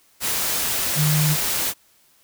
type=tone in noise; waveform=sine; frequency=152 Hz; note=D#3; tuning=40 cents flat; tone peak=-17 dBFS; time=0.95-1.37 s; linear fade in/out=50 ms; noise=white; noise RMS=-23 dBFS; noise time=0.2-1.74 s; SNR=+3 dB; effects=white hiss -58 dBFS RMS until 2.23 s